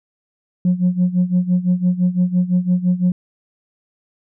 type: tone with tremolo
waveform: sine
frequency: 180 Hz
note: F#3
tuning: 47 cents flat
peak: -9 dBFS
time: 0.65-3.12 s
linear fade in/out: 2 ms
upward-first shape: sine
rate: 5.9 Hz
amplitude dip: 85%
effects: tanh soft clip ceiling -9 dBFS